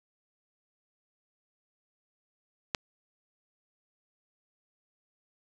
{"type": "click", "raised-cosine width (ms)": 0.2, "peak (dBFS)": -10, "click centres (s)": 2.748, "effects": []}